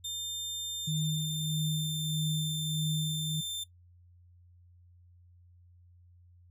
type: tone with pitch glide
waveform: sawtooth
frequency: 3600 to 3575 Hz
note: A7 to A7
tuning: +39 to +27 cents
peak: -32 dBFS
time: 0.04-3.64 s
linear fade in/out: 10 ms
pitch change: -12 cents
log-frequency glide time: 0.8-2.25 s
type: tone with tremolo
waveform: sine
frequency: 154.8 Hz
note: D#3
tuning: 9 cents flat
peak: -28 dBFS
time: 0.87-3.41 s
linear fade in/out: 10 ms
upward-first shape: sine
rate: 1.6 Hz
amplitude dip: 45%
effects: noise-tail reverb RT60 0.1 s tail -17 dB re dry + added 88 Hz sine -56 dBFS peak until 6.5 s